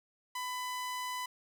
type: tone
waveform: sawtooth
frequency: 1000 Hz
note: B5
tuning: 21 cents sharp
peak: -32 dBFS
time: 0.35-1.26 s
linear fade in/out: 5 ms
effects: none